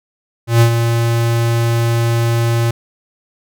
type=tone with ADSR envelope; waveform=square; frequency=116.54 Hz; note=A#2; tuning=in tune; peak=-6 dBFS; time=0.47-2.71 s; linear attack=140 ms; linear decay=87 ms; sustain=-7 dB; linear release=5 ms; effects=none